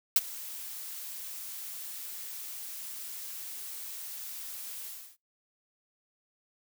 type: noise with ADSR envelope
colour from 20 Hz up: blue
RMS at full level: -19 dBFS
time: 0.16-5.17 s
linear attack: 3 ms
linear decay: 32 ms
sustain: -22 dB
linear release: 310 ms
effects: noise-tail reverb RT60 0.2 s tail -25 dB re dry